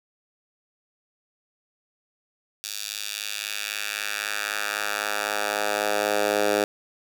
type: tone with high-pass filter sweep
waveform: 10% pulse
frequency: 103.83 Hz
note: G#2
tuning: in tune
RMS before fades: -27 dBFS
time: 2.64-6.64 s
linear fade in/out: 0 ms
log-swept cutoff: 4400 to 430 Hz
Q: 1.2
effects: none